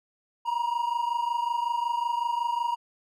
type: tone pair together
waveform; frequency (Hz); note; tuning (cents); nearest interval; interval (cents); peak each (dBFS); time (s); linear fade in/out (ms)
triangle; 942.6 / 968; A#5 / B5; +19 / -35; unison; 46; -25 / -28; 0.45-2.76; 20
effects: none